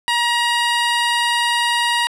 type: tone with vibrato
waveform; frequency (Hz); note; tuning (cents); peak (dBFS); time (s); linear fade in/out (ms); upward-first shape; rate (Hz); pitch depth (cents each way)
15% pulse; 950; A#5; +33; -9; 0.08-2.07; 0; sine; 20; 14
effects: low-pass 9000 Hz 12 dB/octave